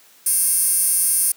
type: tone with high-pass filter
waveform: 15% pulse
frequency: 541 Hz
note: C#5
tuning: 42 cents flat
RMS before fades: -18 dBFS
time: 0.26-1.32 s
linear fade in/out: 5 ms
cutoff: 10000 Hz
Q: 4.9
effects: white hiss -51 dBFS RMS until 1.36 s + high-pass 150 Hz 12 dB/octave